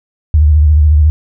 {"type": "tone with vibrato", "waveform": "sine", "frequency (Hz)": 75.6, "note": "D#2", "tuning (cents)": -49, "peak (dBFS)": -4, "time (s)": [0.34, 1.1], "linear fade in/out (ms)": 0, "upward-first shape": "sine", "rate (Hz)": 14, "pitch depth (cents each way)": 81, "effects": []}